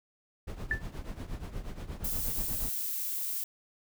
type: noise with tremolo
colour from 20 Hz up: brown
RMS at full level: -35 dBFS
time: 0.47-2.7 s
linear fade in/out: 10 ms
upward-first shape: triangle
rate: 8.4 Hz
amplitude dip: 80%
type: tone with exponential decay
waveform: sine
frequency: 1760 Hz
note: A6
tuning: in tune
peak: -23 dBFS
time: 0.71-0.83 s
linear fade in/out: 2 ms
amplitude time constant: 26 ms
type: noise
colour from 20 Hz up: violet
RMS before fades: -34 dBFS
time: 2.04-3.44 s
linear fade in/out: 5 ms
effects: none